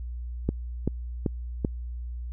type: click train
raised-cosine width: 3 ms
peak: -11 dBFS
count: 4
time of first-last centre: 0.49-1.648 s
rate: 2.59 Hz
effects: added 60 Hz sine -32 dBFS peak until 2.32 s